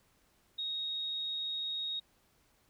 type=tone; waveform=sine; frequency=3754 Hz; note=A#7; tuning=11 cents sharp; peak=-34 dBFS; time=0.58-2 s; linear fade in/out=10 ms; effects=pink hiss -70 dBFS RMS until 2.69 s